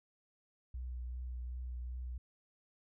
sine tone with vibrato, 61.74 Hz, B1, in tune, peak -39 dBFS, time 0.74-2.18 s, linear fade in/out 5 ms, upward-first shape triangle, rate 2.6 Hz, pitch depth 26 cents each way, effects none

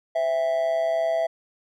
triangle tone with amplitude modulation, 659.3 Hz, E5, in tune, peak -16 dBFS, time 0.15-1.27 s, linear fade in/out 10 ms, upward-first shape sine, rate 143 Hz, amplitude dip 60%, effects none

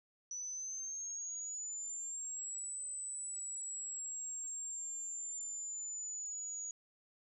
sine exponential two-way sweep, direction up then down, 5920 to 8070 to 6770 Hz, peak -40 dBFS, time 0.31-6.71 s, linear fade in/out 2 ms, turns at 2.84 s, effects none

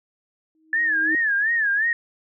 sine tone with exponential growth, 316.5 Hz, D#4, 30 cents sharp, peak -23 dBFS, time 0.55-1.15 s, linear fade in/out 1 ms, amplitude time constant 130 ms
sine tone with vibrato, 1734 Hz, A6, 26 cents flat, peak -18 dBFS, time 0.73-1.93 s, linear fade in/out 2 ms, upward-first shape sine, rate 2.8 Hz, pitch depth 140 cents each way
effects none

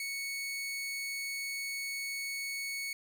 sawtooth tone, 2217 Hz, C#7, in tune, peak -32 dBFS, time 0-2.93 s, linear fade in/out 2 ms, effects none

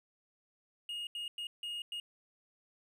triangle tone bursts at uneven times, 2860 Hz, F7, 41 cents sharp, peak -36 dBFS, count 5, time 0.89-1.07 / 1.15-1.28 / 1.38-1.47 / 1.63-1.82 / 1.92-2 s, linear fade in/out 2 ms, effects none

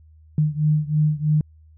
sine beating tone pair, 151 / 154.1 Hz, D3 / D#3, +48 / -16 cents, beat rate 3.1 Hz, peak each -19 / -21 dBFS, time 0.38-1.41 s, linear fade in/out 2 ms, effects added 78 Hz sine -47 dBFS peak until 1.77 s

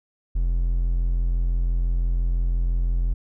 triangle tone, 42.95 Hz, F1, 28 cents flat, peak -17 dBFS, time 0.35-3.14 s, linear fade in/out 10 ms, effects none

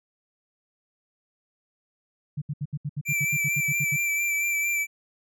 sine tone bursts, 146.2 Hz, D3, 7 cents flat, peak -26 dBFS, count 14, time 2.37-3.965 s, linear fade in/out 10 ms, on 48 ms, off 71 ms
square tone with vibrato, 2339 Hz, D7, 8 cents flat, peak -24 dBFS, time 3.05-4.87 s, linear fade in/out 50 ms, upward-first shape sine, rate 4.4 Hz, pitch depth 25 cents each way
effects none

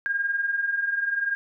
sine tone pair together, 1599.5 / 1620 Hz, G6 / G#6, +34 / -43 cents, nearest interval unison, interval 23 cents, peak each -30 / -24 dBFS, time 0.06-1.35 s, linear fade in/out 0 ms, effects none

